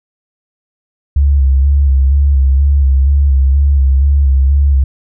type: tone with vibrato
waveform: sine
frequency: 68.8 Hz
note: C#2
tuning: 12 cents flat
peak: -6 dBFS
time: 1.16-4.84 s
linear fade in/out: 5 ms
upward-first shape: square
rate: 2.1 Hz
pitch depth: 43 cents each way
effects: none